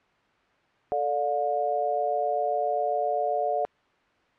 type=chord; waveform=sine; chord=D minor; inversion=second; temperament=equal with one note detuned; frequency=440 / 587.3 / 714.8 Hz; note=A4 / D5 / F5; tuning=0 / 0 / +40 cents; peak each=-31 / -28 / -26 dBFS; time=0.92-3.65 s; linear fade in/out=0 ms; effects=white hiss -63 dBFS RMS until 4.38 s + low-pass 2000 Hz 12 dB/octave